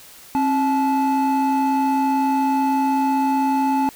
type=tone pair together; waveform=triangle; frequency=268.4 / 865.5 Hz; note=C4 / A5; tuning=+44 / -29 cents; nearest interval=octave + minor sixth; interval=2027 cents; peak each=-16 dBFS; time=0.35-3.89 s; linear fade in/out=0 ms; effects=tanh soft clip ceiling -11 dBFS + white hiss -44 dBFS RMS until 3.95 s